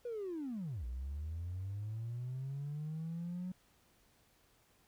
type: linear two-way sweep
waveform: triangle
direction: down then up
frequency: 493.9 to 58.27 to 184.7 Hz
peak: -35 dBFS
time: 0.05-3.52 s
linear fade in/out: 5 ms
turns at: 0.85 s
effects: tanh soft clip ceiling -35 dBFS + pink hiss -70 dBFS RMS until 4.87 s